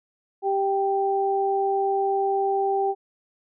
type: tone pair together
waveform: sine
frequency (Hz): 392.5 / 784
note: G4 / G5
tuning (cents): +2 / 0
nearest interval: octave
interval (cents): 1198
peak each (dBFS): -23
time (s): 0.42-2.95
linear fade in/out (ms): 50
effects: none